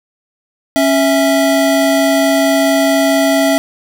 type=tone pair together; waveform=square; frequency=275.3 / 657.2 Hz; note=C#4 / E5; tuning=-12 / -5 cents; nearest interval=octave + minor third; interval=1507 cents; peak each=-13 dBFS; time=0.76-3.58 s; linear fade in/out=0 ms; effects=none